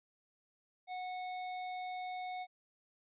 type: tone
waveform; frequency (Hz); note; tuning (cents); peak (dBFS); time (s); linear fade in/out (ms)
square; 734; F#5; -14; -40; 0.87-2.47; 50
effects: resampled to 8000 Hz